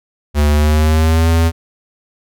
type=tone with pitch glide; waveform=square; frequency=73.9 to 82.47 Hz; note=D2 to E2; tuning=+11 to +1 cents; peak=-10 dBFS; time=0.34-1.52 s; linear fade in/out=50 ms; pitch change=+190 cents; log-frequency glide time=0.49-1.29 s; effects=none